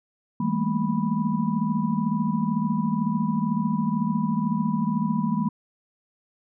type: tone cluster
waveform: sine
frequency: 163 / 200.8 / 222.9 / 236.7 / 985 Hz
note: E3 / G3 / A3 / A#3 / B5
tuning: -19 / +42 / +23 / +27 / -5 cents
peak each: -28 / -26 / -26 / -31 / -32 dBFS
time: 0.4-5.49 s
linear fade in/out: 5 ms
effects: none